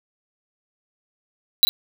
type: tone with echo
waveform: square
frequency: 3951 Hz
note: B7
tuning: in tune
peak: -10 dBFS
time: 1.63-1.65 s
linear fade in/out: 0 ms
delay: 40 ms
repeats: 1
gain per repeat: -8 dB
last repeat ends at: 1.69 s
effects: none